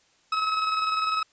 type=tone with tremolo; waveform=40% pulse; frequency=1284 Hz; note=E6; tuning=46 cents flat; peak=-21 dBFS; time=0.32-1.23 s; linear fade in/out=5 ms; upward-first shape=square; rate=20 Hz; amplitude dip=35%; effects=white hiss -63 dBFS RMS until 1.32 s + resampled to 16000 Hz